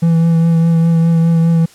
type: tone with vibrato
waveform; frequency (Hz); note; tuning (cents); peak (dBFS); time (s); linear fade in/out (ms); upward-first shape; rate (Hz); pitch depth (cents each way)
triangle; 165.7; E3; +9; -6; 0.02-1.66; 10; triangle; 4.9; 22
effects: white hiss -44 dBFS RMS until 1.74 s + low-pass 10000 Hz 12 dB/octave